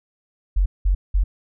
sine tone bursts, 46.25 Hz, F#1, in tune, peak -14 dBFS, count 3, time 0.56-1.24 s, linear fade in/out 10 ms, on 100 ms, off 190 ms, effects none

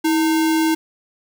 sine tone with sample-and-hold, 321 Hz, E4, 46 cents flat, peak -14 dBFS, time 0.04-0.75 s, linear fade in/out 10 ms, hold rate 1225 Hz, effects none

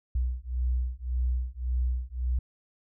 sine beating tone pair, 61.2 / 63 Hz, B1 / B1, -15 / +35 cents, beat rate 1.8 Hz, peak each -29 dBFS, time 0.15-2.39 s, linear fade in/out 5 ms, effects none

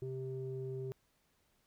square tone with low-pass filter, 130.81 Hz, C3, in tune, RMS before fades -41 dBFS, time 0.02-0.92 s, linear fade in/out 0 ms, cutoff 350 Hz, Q 9.3, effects pink hiss -75 dBFS RMS until 1.66 s

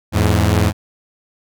sawtooth tone pair together, 84.13 / 106 Hz, E2 / G#2, +36 / +36 cents, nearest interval major third, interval 400 cents, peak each -11 dBFS, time 0.12-0.73 s, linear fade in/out 50 ms, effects none

